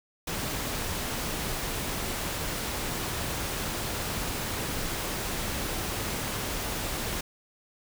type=noise; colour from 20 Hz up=pink; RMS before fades=-32 dBFS; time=0.27-7.21 s; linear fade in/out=5 ms; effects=none